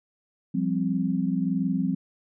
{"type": "chord", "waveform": "sine", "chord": "F suspended second", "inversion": "none", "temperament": "equal", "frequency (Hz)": [174.61, 196, 261.6], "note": ["F3", "G3", "C4"], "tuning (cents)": [0, 0, 0], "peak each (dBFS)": -27, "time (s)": [0.54, 1.95], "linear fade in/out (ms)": 10, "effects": []}